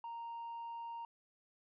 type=tone; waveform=sine; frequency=930 Hz; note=A#5; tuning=4 cents flat; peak=-40 dBFS; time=0.04-1.05 s; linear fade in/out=2 ms; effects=tanh soft clip ceiling -41 dBFS